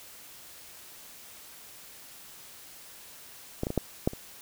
clicks, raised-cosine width 2 ms, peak -15 / -17 / -18 / -11 / -10 / -26 dBFS, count 6, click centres 3.634 / 3.669 / 3.704 / 3.777 / 4.075 / 4.134 s, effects white hiss -49 dBFS RMS until 4.41 s

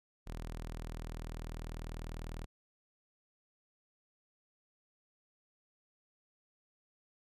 sawtooth tone, 40.08 Hz, E1, 48 cents flat, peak -37 dBFS, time 0.26-2.46 s, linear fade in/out 20 ms, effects resampled to 32000 Hz

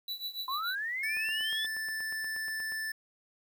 square tone with tremolo, 3951 Hz, B7, in tune, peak -33 dBFS, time 0.08-0.75 s, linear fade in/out 2 ms, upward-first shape triangle, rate 7 Hz, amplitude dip 90%
sine linear sweep, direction up, 1013 to 3520 Hz, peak -32 dBFS, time 0.48-1.66 s, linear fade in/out 2 ms
square tone, 1760 Hz, A6, in tune, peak -34 dBFS, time 1.03-2.92 s, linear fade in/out 5 ms
click train, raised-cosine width 0.5 ms, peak -34 dBFS, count 14, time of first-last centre 1.17-2.721 s, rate 8.38 Hz
effects 10-bit

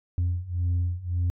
sine beating tone pair, 87 / 88.8 Hz, F2 / F2, -6 / +29 cents, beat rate 1.8 Hz, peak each -26 / -24 dBFS, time 0.18-1.3 s, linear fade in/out 0 ms, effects tanh soft clip ceiling -20 dBFS

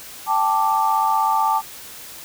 sine chord, G suspended second, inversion none, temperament equal, 784 / 880 / 1174.7 Hz, G5 / A5 / D6, 0 / 0 / 0 cents, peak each -23 / -18 / -21 dBFS, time 0.26-1.62 s, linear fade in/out 50 ms, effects white hiss -38 dBFS RMS until 2.24 s

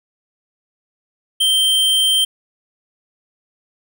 square tone, 3136 Hz, G7, in tune, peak -13 dBFS, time 1.4-2.25 s, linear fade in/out 10 ms, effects none

